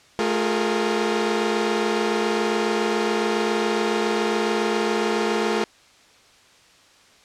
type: tone cluster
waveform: sawtooth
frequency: 217.2 / 353.4 / 414.4 / 461.6 Hz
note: A3 / F4 / G#4 / A#4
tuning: -22 / +21 / -4 / -17 cents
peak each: -22 dBFS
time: 0.19-5.64 s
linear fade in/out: 0 ms
effects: white hiss -53 dBFS RMS until 7.24 s + low-pass 6000 Hz 12 dB/octave